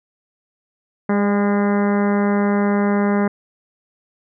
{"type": "harmonic tone with a mistuned harmonic", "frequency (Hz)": 203.5, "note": "G#3", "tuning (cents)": -35, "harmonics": [1, 2, 3, 4, 5, 6, 7, 8, 9, 10], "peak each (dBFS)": [-16, -22, -26, -28, -30, -32, -33, -34, -35, -36], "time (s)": [1.09, 3.28], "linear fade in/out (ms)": 5, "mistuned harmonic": 3, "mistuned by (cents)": -22, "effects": []}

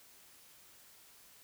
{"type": "silence", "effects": ["white hiss -60 dBFS RMS until 1.43 s"]}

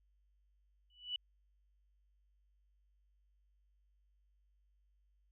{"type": "tone with exponential growth", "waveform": "sine", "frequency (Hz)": 2960, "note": "F#7", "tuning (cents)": 0, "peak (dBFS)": -33, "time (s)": [0.9, 1.16], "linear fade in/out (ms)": 2, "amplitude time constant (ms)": 56, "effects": ["added 50 Hz sine -70 dBFS peak until 5.31 s"]}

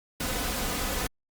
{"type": "noise with comb filter", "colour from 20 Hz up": "pink", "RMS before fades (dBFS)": -30, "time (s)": [0.2, 1.07], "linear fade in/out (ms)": 5, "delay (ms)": 4, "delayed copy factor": 0.5, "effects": ["Opus 48 kbps"]}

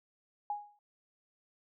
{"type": "tone with exponential decay", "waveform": "sine", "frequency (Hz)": 827, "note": "G#5", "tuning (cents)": -8, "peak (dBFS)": -30, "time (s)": [0.5, 0.79], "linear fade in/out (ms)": 2, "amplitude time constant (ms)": 61, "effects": []}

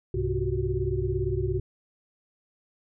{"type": "tone cluster", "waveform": "sine", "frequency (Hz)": [64.4, 100.7, 129, 362.2, 379.8], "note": ["C2", "G2", "C3", "F#4", "F#4"], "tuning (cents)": [-27, 47, -24, -37, 45], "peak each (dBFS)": -31, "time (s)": [0.14, 1.6], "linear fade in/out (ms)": 5, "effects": []}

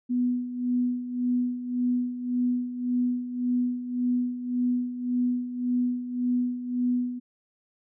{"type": "tone with tremolo", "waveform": "sine", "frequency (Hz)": 246.9, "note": "B3", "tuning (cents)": 0, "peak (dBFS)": -21, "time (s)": [0.09, 7.2], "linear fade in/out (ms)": 20, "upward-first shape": "sine", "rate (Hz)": 1.8, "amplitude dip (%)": 70, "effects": []}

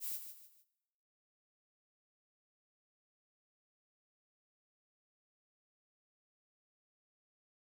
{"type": "noise with echo", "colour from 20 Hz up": "violet", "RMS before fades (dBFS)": -40, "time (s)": [0, 0.2], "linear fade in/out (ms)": 50, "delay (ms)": 150, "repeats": 3, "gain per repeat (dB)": -9, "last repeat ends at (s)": 0.65, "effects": ["noise-tail reverb RT60 0.9 s tail -17 dB re dry"]}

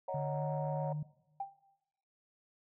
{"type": "chord", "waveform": "sine", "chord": "D# minor seventh", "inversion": "third", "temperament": "equal", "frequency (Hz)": [554.4, 622.3, 740, 932.3], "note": ["C#5", "D#5", "F#5", "A#5"], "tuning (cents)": [0, 0, 0, 0], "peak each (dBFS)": [-38, -43, -41, -42], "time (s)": [0.08, 0.93], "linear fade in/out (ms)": 5}
{"type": "tone with pitch glide", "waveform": "sine", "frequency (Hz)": [145.6, 150.39], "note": ["D3", "D3"], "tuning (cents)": [-15, 41], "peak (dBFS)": -35, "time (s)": [0.14, 1.03], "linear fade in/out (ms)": 5, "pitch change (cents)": 56, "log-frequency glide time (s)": [0.27, 0.45]}
{"type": "tone with exponential decay", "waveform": "sine", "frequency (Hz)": 789, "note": "G5", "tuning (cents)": 11, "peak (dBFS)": -32, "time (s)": [1.4, 1.58], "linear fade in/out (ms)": 5, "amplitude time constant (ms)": 37}
{"effects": ["noise-tail reverb RT60 1.0 s tail -19 dB re dry", "tanh soft clip ceiling -24 dBFS"]}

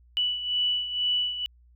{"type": "beating tone pair", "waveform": "sine", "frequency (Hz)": [2960, 2962.1], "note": ["F#7", "F#7"], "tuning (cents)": [0, 1], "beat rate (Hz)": 2.1, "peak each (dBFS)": [-25, -31], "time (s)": [0.17, 1.46], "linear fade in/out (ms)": 0, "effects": ["added 60 Hz sine -54 dBFS peak until 1.75 s"]}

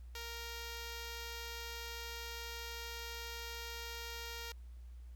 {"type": "tone", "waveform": "5% pulse", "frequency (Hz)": 466.2, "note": "A#4", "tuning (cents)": 0, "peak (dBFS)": -32, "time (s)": [0.15, 4.52], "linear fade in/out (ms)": 2, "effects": ["added 60 Hz sine -48 dBFS peak until 5.15 s", "pink hiss -73 dBFS RMS until 5.15 s"]}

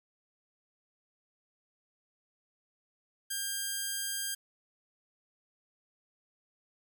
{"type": "tone", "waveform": "5% pulse", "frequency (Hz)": 1600, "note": "G6", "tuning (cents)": 35, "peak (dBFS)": -22, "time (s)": [3.3, 4.35], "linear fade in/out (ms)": 10, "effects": []}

